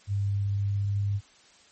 sine tone with pitch glide, 100.2 to 100.84 Hz, G2 to G2, +38 to +49 cents, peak -24 dBFS, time 0.07-1.21 s, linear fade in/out 50 ms, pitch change +11 cents, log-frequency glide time 0.42-1.08 s, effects white hiss -57 dBFS RMS until 1.71 s + MP3 32 kbps

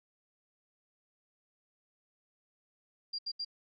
sine tone bursts, 4773 Hz, D8, 27 cents sharp, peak -34 dBFS, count 3, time 3.13-3.449 s, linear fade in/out 10 ms, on 57 ms, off 74 ms, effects none

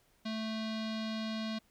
square tone with low-pass filter, 220 Hz, A3, in tune, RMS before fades -37 dBFS, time 0.25-1.59 s, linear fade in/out 10 ms, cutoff 4100 Hz, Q 3.8, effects pink hiss -70 dBFS RMS until 1.7 s

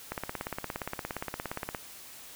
click train, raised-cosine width 0.5 ms, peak -18 dBFS, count 29, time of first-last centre 0.12-1.748 s, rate 17.2 Hz, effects white hiss -48 dBFS RMS until 2.35 s

